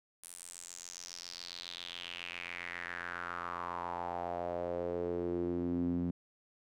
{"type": "tone with band-pass filter sweep", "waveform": "sawtooth", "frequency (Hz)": 87.31, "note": "F2", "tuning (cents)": 0, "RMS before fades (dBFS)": -39, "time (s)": [0.23, 6.11], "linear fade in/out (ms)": 5, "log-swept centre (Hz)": [10000, 220], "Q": 4.3, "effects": []}